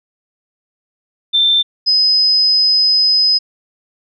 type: tone pair in turn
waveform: sine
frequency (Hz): 3564 / 5040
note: A7 / D#8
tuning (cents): +22 / +21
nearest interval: tritone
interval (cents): 599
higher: second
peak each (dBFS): -9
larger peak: neither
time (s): 1.33-1.63 / 1.86-3.39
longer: second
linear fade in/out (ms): 20
effects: none